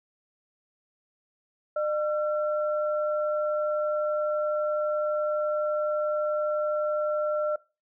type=tone pair together; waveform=sine; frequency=604 / 1355.9 Hz; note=D5 / E6; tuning=+48 / +48 cents; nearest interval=octave + major second; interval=1400 cents; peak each=-25 / -33 dBFS; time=1.76-7.56 s; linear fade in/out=5 ms; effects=noise-tail reverb RT60 0.3 s tail -21 dB re dry